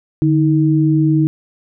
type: tone pair together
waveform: sine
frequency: 149.3 / 316.2 Hz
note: D3 / D#4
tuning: +29 / +28 cents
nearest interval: octave + minor second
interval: 1299 cents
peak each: -13 / -13 dBFS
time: 0.22-1.27 s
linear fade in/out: 0 ms
effects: none